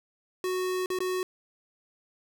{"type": "tone with dropouts", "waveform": "square", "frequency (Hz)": 368.9, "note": "F#4", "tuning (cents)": -5, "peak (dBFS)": -28, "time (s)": [0.44, 1.23], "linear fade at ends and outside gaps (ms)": 1, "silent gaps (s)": [[0.86, 0.902], [0.988, 1.004]], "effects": []}